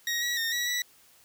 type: tone with pitch steps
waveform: 20% pulse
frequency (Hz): 1883 / 1924 / 1834 / 1930 / 1954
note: A#6 / B6 / A#6 / B6 / B6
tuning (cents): +17 / -46 / -29 / -40 / -19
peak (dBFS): -22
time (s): 0.07-0.82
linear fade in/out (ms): 2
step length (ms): 150
effects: white hiss -59 dBFS RMS until 1.24 s